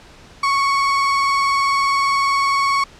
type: tone with vibrato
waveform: 35% pulse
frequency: 1108.7 Hz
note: C#6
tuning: in tune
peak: -13 dBFS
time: 0.43-2.84 s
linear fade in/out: 5 ms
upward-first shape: sine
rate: 20 Hz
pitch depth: 31 cents each way
effects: pink hiss -44 dBFS RMS until 2.99 s + low-pass 6000 Hz 12 dB/octave